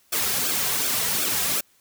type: noise with flanger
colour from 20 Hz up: white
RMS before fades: -24 dBFS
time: 0.12-1.61 s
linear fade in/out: 10 ms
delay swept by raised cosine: 1 to 3.5 ms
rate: 2.7 Hz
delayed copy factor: -0.75
effects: white hiss -61 dBFS RMS until 1.8 s